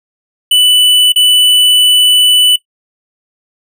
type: tone with dropouts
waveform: square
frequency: 2981 Hz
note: F#7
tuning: 12 cents sharp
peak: -6 dBFS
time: 0.51-2.56 s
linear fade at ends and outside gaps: 5 ms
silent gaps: 1.122-1.159 s
effects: noise-tail reverb RT60 0.1 s tail -18 dB re dry